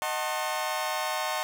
sawtooth chord, D# diminished seventh, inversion none, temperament just, 622.3 / 746.7 / 896 / 1075.3 Hz, D#5 / F#5 / A5 / C6, 0 / +16 / +31 / +47 cents, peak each -30 dBFS, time 0.02-1.43 s, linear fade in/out 0 ms, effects none

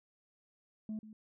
sine tone with echo, 216.2 Hz, A3, 30 cents flat, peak -35 dBFS, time 0.89-0.99 s, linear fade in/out 2 ms, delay 140 ms, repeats 1, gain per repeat -14 dB, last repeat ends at 1.13 s, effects tanh soft clip ceiling -35 dBFS

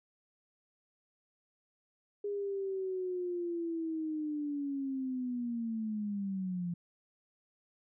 sine linear sweep, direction down, 410.5 to 171.2 Hz, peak -33 dBFS, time 2.24-6.74 s, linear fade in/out 5 ms, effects none

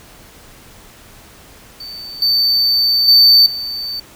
triangle tone with level steps, 4559 Hz, C#8, 48 cents sharp, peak -27 / -10 / -4 / -20 dBFS, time 1.8-4 s, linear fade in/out 5 ms, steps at 2.22 / 3.08 / 3.46 s, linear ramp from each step 2 ms, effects pink hiss -42 dBFS RMS until 4.15 s

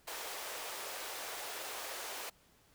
pink high-pass noise, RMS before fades -43 dBFS, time 0.07-2.3 s, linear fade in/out 10 ms, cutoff 450 Hz, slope 24 dB/octave, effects pink hiss -67 dBFS RMS until 2.74 s

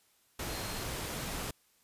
sine tone in noise, 4212 Hz, C8, 11 cents sharp, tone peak -48 dBFS, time 0.49-0.83 s, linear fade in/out 5 ms, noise pink, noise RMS -38 dBFS, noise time 0.39-1.51 s, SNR -13 dB, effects white hiss -69 dBFS RMS until 1.83 s + resampled to 32000 Hz

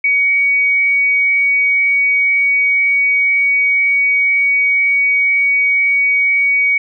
sine tone, 2251 Hz, C#7, 26 cents sharp, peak -10 dBFS, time 0.04-6.78 s, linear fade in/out 5 ms, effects none

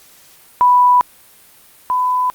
sine tone pair in turn, 987.8 / 1001.6 Hz, B5 / B5, 0 / +24 cents, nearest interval unison, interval 24 cents, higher second, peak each -7 / -13 dBFS, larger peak first, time 0.61-1.01 / 1.9-2.3 s, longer neither, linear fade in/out 0 ms, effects white hiss -46 dBFS RMS until 2.34 s + Opus 48 kbps

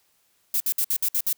violet noise bursts, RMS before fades -23 dBFS, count 7, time 0.54-1.328 s, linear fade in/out 2 ms, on 62 ms, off 59 ms, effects white hiss -66 dBFS RMS until 1.37 s

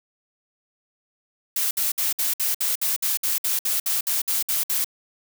blue noise bursts, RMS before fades -23 dBFS, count 16, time 1.56-4.845 s, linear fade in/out 5 ms, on 150 ms, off 59 ms, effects none

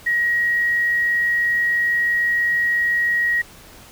sine tone with quantisation, 1897 Hz, A#6, 30 cents sharp, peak -16 dBFS, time 0.06-3.42 s, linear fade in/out 10 ms, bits 7, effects pink hiss -44 dBFS RMS until 3.91 s

